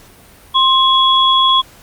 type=tone pair together; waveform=sine; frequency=1056 / 3353 Hz; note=C6 / G#7; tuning=+16 / +16 cents; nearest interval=octave + minor sixth; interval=2000 cents; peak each=-11 dBFS; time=0.54-1.62 s; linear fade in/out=20 ms; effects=pink hiss -43 dBFS RMS until 1.82 s + Opus 48 kbps